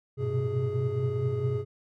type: tone cluster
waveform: triangle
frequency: 99.3 / 116.5 / 126.6 / 131.2 / 416.3 Hz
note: G2 / A#2 / B2 / C3 / G#4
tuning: +23 / -1 / +43 / +5 / +4 cents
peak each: -33 / -34 / -27 / -34 / -29 dBFS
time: 0.17-1.65 s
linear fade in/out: 50 ms
effects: none